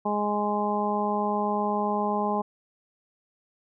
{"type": "harmonic tone", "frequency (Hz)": 207.7, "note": "G#3", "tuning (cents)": 0, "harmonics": [1, 2, 3, 4, 5], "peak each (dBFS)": [-29, -31, -32, -28, -31], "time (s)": [0.05, 2.42], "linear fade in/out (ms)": 10, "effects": []}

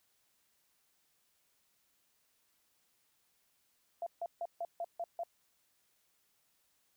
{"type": "tone bursts", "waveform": "sine", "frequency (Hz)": 683, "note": "F5", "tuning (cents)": -39, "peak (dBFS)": -35, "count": 7, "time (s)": [4.02, 5.235], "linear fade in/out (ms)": 2, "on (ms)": 45, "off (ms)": 150, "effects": ["white hiss -75 dBFS RMS until 6.96 s"]}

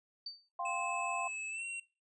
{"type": "tone with exponential decay", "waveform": "sine", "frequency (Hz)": 4593, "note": "D8", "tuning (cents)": -39, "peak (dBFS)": -37, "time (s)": [0.26, 0.49], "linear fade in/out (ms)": 5, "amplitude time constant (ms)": 50}
{"type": "chord", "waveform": "sine", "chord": "F suspended second", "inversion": "none", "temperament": "equal", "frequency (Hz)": [698.5, 784, 1046.5], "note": ["F5", "G5", "C6"], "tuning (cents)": [0, 0, 0], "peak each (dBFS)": [-39, -41, -38], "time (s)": [0.59, 1.28], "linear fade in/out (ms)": 5}
{"type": "tone with pitch glide", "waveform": "square", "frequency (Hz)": [2600, 2737], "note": ["E7", "F7"], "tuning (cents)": [-24, -36], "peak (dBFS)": -39, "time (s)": [0.65, 1.8], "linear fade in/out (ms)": 5, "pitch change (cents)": 88, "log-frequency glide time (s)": [1.49, 1.64]}
{"effects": ["noise-tail reverb RT60 0.3 s tail -19 dB re dry", "resampled to 22050 Hz"]}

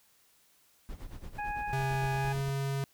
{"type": "noise with tremolo", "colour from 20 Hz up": "brown", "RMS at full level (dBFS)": -40, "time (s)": [0.89, 2.5], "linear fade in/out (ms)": 0, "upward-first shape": "sine", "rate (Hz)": 8.9, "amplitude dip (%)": 80}
{"type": "harmonic tone", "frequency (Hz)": 830.6, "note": "G#5", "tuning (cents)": 0, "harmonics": [1, 2, 3], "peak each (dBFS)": [-34, -40, -44], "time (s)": [1.38, 2.33], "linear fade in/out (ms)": 10}
{"type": "tone with pitch glide", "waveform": "square", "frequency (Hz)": [134.1, 137.47], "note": ["C3", "C#3"], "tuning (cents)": [43, -14], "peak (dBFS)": -31, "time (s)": [1.73, 2.84], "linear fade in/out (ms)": 0, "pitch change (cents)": 43, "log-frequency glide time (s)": [2.13, 2.39]}
{"effects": ["white hiss -66 dBFS RMS until 2.93 s"]}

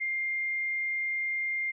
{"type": "tone", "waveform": "sine", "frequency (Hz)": 2110, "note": "C7", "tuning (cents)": 14, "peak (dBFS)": -28, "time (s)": [0, 1.72], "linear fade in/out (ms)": 20, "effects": []}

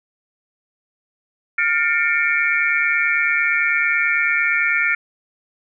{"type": "tone cluster", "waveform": "sine", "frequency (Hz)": [1410, 1796, 2182, 2331], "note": ["F6", "A6", "C#7", "D7"], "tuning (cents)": [16, 35, -28, -14], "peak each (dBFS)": -21, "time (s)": [1.58, 4.95], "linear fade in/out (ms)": 5, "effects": []}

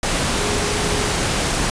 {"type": "tone in noise", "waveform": "sine", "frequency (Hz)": 415.3, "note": "G#4", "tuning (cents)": 0, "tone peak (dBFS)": -26, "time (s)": [0.39, 1.12], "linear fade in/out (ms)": 2, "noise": "pink", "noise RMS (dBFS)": -20, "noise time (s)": [0.03, 1.7], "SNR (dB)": -9, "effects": ["resampled to 22050 Hz"]}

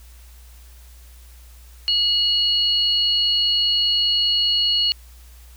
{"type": "tone pair together", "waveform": "sine", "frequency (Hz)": [2900, 4345], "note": ["F#7", "C#8"], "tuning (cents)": [-35, -35], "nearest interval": "perfect fifth", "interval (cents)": 700, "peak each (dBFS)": -19, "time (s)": [1.88, 4.92], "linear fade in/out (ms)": 0, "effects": ["added 60 Hz sine -42 dBFS peak until 5.56 s", "white hiss -52 dBFS RMS until 5.56 s"]}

